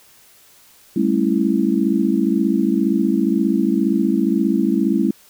sine chord, A dominant seventh, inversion third, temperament just, 198 / 220 / 275 / 330 Hz, G3 / A3 / C#4 / E4, +18 / 0 / -14 / +2 cents, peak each -20 dBFS, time 0.96-5.11 s, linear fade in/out 5 ms, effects white hiss -50 dBFS RMS until 5.29 s

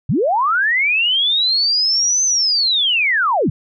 sine linear two-way sweep, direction up then down, 95.7 to 6240 to 95.7 Hz, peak -13 dBFS, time 0.09-3.5 s, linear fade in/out 5 ms, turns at 2.24 s, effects none

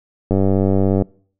click train, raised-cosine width 2 ms, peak -4 dBFS, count 70, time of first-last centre 0.31-1.022 s, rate 96.9 Hz, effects noise-tail reverb RT60 0.5 s tail -24 dB re dry

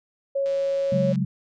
sine tone, 551 Hz, C#5, 11 cents flat, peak -21 dBFS, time 0.35-1.13 s, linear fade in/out 10 ms
click train, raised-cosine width 0.2 ms, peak -28 dBFS, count 116, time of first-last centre 0.46-1.157 s, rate 165 Hz
sine chord, C# suspended fourth, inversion none, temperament just, 138.59 / 184.79 / 207.9 Hz, C#3 / F#3 / G#3, 0 / -2 / +2 cents, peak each -25 / -24 / -27 dBFS, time 0.92-1.25 s, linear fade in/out 5 ms
effects none

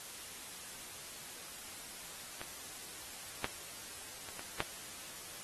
clicks, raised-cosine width 0.3 ms, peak -25 / -16 / -30 / -27 / -15 dBFS, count 5, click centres 2.415 / 3.444 / 4.288 / 4.394 / 4.604 s, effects white hiss -48 dBFS RMS until 5.43 s + AAC 32 kbps

